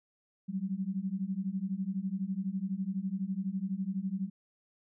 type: beating tone pair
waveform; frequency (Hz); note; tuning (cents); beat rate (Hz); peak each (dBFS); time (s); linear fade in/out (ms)
sine; 184.8 / 196.8; F#3 / G3; -2 / +7; 12; -35 / -34; 0.48-4.3; 20
effects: none